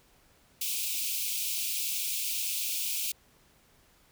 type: high-pass noise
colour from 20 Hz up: white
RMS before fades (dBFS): -32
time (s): 0.61-3.12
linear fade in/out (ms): 5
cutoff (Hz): 2300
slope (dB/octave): 96
effects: pink hiss -63 dBFS RMS until 4.11 s